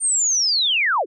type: linear sweep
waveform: sine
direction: down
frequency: 8920 to 291.9 Hz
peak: -16 dBFS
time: 0-1.06 s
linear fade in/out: 50 ms
effects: none